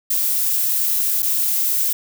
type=noise with dropouts; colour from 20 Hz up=violet; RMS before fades=-19 dBFS; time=0.1-1.93 s; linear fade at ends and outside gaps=5 ms; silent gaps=1.223-1.227 s; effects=none